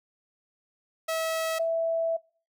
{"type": "tone pair in turn", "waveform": ["sawtooth", "sine"], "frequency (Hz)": [647, 659.1], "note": ["E5", "E5"], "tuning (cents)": [-32, 0], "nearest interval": "unison", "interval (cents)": 32, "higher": "second", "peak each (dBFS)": -23, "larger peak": "neither", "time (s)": [[1.08, 1.59], [1.59, 2.17]], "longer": "second", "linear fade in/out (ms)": 10, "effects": ["noise-tail reverb RT60 0.4 s tail -24 dB re dry"]}